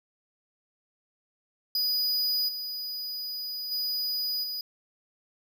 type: tone with level steps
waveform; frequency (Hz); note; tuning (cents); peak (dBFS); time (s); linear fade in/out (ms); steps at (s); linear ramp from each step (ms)
square; 4940; D#8; -13; -25 / -33 / -28 / -32; 1.75-4.61; 2; 2.48 / 3.71 / 4.43; 10
effects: none